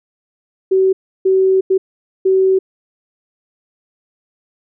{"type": "tone bursts at uneven times", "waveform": "sine", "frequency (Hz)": 380, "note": "F#4", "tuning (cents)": 46, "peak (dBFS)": -9, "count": 4, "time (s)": [[0.71, 0.93], [1.25, 1.61], [1.7, 1.78], [2.25, 2.59]], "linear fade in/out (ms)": 10, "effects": []}